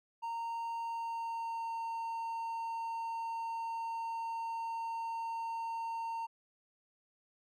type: tone with pitch glide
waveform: triangle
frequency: 923 to 914.5 Hz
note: A#5 to A#5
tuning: -17 to -33 cents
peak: -34 dBFS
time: 0.22-6.27 s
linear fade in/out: 20 ms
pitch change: -16 cents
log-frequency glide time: 0.78-1.75 s
effects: none